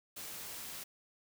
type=noise; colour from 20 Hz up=white; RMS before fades=-45 dBFS; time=0.16-0.84 s; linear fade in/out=10 ms; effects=none